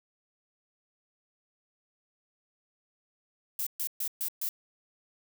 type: noise bursts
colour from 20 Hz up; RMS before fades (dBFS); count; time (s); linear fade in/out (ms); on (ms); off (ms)
violet; -32; 5; 3.59-4.49; 2; 76; 130
effects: none